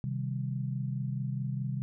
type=chord; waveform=sine; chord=C minor; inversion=none; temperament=equal; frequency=130.81 / 155.56 / 196 Hz; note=C3 / Eb3 / G3; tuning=0 / 0 / 0 cents; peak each=-32 / -38 / -38 dBFS; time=0.04-1.82 s; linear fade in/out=0 ms; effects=none